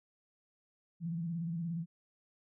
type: tone with vibrato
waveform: sine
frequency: 167.7 Hz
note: E3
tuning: 30 cents sharp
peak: -34 dBFS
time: 1-1.86 s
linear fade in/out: 50 ms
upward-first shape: square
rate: 17 Hz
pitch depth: 58 cents each way
effects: none